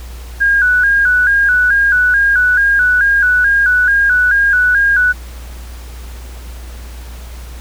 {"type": "tone with vibrato", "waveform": "sine", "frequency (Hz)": 1550, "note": "G6", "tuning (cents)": -20, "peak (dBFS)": -8, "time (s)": [0.4, 5.13], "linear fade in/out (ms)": 20, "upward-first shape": "square", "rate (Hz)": 2.3, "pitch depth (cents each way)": 78, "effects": ["added 60 Hz sine -27 dBFS peak until 7.6 s", "pink hiss -38 dBFS RMS until 7.6 s"]}